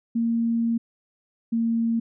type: tone pair in turn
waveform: sine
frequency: 231 / 229.5 Hz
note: A#3 / A#3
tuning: -16 / -27 cents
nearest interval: unison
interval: 11 cents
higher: first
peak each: -20 dBFS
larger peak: neither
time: 0.15-0.78 / 1.52-2 s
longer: first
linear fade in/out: 10 ms
effects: none

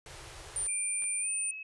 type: band-stop noise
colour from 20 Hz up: pink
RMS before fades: -47 dBFS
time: 0.06-0.67 s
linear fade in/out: 2 ms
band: 150 to 320 Hz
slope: 96 dB/octave
type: tone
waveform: sine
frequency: 9100 Hz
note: C#9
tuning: 44 cents sharp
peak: -30 dBFS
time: 0.56-1.51 s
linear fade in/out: 2 ms
type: tone with pitch glide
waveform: sine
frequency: 2400 to 2572 Hz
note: D7 to E7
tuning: +37 to -43 cents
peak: -39 dBFS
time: 0.68-1.63 s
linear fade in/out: 5 ms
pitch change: +120 cents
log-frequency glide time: 1.2-1.29 s
type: clicks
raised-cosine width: 0.3 ms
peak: -36 dBFS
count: 2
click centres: 1.023 / 1.04 s
effects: resampled to 24000 Hz

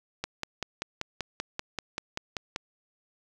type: click train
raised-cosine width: 0.2 ms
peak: -14 dBFS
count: 13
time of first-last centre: 0.24-2.561 s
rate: 5.17 Hz
effects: none

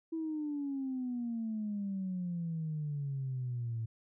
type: exponential sweep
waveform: sine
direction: down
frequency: 328.6 to 111.6 Hz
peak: -33 dBFS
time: 0.12-3.86 s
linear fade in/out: 10 ms
effects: tanh soft clip ceiling -29 dBFS

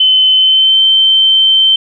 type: tone with pitch glide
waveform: sine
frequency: 3052 to 3104 Hz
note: G7 to G7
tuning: -47 to -18 cents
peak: -5 dBFS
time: 0-1.76 s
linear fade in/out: 5 ms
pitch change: +29 cents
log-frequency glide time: 0.35-0.83 s
effects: none

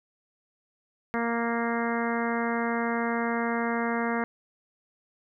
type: harmonic tone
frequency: 233.1 Hz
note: A#3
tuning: in tune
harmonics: 1 / 2 / 3 / 4 / 5 / 6 / 7 / 8 / 9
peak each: -29 / -32 / -34 / -35 / -36 / -37 / -37 / -38 / -39 dBFS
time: 1.14-4.24 s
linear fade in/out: 0 ms
effects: none

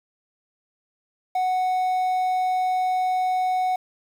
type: tone with quantisation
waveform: triangle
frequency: 740 Hz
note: F#5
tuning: in tune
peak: -18 dBFS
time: 1.35-3.76 s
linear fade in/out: 5 ms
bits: 8
effects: none

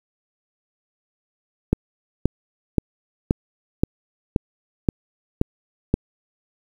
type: click train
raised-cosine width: 3 ms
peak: -3 dBFS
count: 9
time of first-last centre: 1.73-5.941 s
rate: 1.9 Hz
effects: 7-bit

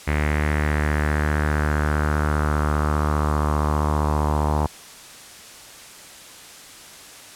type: tone with low-pass filter sweep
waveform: sawtooth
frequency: 75.1 Hz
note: D2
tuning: 39 cents sharp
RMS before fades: -21 dBFS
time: 0.07-4.67 s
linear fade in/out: 10 ms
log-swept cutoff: 2100 to 930 Hz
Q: 3.9
effects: white hiss -42 dBFS RMS until 7.35 s + low-pass 10000 Hz 12 dB/octave

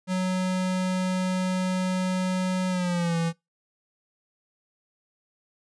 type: tone with pitch glide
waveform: square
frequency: 185 to 166.73 Hz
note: F#3 to E3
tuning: 0 to +20 cents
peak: -24 dBFS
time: 0.07-3.33 s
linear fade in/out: 50 ms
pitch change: -180 cents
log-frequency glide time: 2.69-3.17 s
effects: noise-tail reverb RT60 0.2 s tail -23 dB re dry + resampled to 22050 Hz

